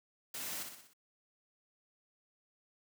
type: noise with echo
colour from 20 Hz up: white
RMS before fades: -42 dBFS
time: 0.34-0.63 s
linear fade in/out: 5 ms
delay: 61 ms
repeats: 5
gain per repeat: -5 dB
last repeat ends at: 0.935 s
effects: high-pass 100 Hz 12 dB/octave